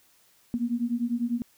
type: beating tone pair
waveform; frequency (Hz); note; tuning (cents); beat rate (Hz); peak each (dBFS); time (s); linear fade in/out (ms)
sine; 233.1 / 243.1; A#3 / B3; 0 / -27; 10; -28; 0.54-1.42; 0
effects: white hiss -62 dBFS RMS until 1.57 s